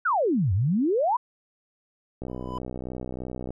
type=exponential two-way sweep; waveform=sine; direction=down then up; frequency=1568 to 86.8 to 1042 Hz; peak=-20 dBFS; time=0.05-1.17 s; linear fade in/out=10 ms; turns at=0.53 s
type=click train; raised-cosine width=2 ms; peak=-21 dBFS; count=82; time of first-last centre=2.22-3.506 s; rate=63 Hz
type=tone with exponential growth; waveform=triangle; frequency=1001 Hz; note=B5; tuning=23 cents sharp; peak=-27 dBFS; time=2.28-2.58 s; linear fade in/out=1 ms; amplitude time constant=65 ms
effects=none